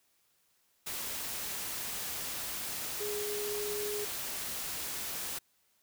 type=tone in noise; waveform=sine; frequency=415.3 Hz; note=G#4; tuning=in tune; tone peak=-35 dBFS; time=3-4.05 s; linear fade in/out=10 ms; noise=white; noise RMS=-38 dBFS; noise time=0.86-5.39 s; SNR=0 dB; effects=white hiss -72 dBFS RMS until 5.82 s